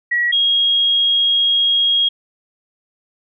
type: tone pair in turn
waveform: sine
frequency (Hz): 1921 / 3275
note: B6 / G#7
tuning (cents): -48 / -25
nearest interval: major sixth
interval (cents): 923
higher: second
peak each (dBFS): -14 / -12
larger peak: second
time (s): 0.11-0.32 / 0.32-2.09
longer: second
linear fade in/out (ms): 10
effects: none